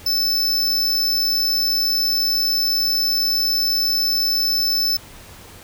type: tone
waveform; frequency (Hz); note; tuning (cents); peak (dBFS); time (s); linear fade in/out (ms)
square; 5274; E8; 0; -17; 0.06-4.97; 5
effects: added 91 Hz sine -50 dBFS peak until 5.63 s + pink hiss -42 dBFS RMS until 5.63 s